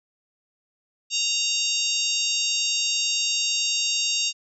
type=harmonic tone; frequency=929 Hz; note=A#5; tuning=6 cents flat; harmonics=3 / 4 / 5 / 6 / 7 / 8; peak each=-27 / -28 / -29 / -30 / -30 / -31 dBFS; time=1.1-4.33 s; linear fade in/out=50 ms; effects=none